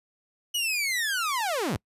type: linear sweep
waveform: sawtooth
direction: down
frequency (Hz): 2960 to 65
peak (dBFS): -22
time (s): 0.54-1.77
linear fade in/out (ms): 10
effects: noise-tail reverb RT60 0.1 s tail -26 dB re dry + resampled to 32000 Hz